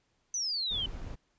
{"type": "exponential sweep", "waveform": "sine", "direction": "down", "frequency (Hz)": [6170, 2993], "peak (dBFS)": -30, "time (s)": [0.34, 0.86], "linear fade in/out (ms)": 2}
{"type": "noise", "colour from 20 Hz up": "brown", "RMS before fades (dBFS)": -40, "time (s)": [0.7, 1.16], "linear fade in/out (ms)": 20}
{"effects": ["pink hiss -74 dBFS RMS until 1.38 s", "resampled to 16000 Hz"]}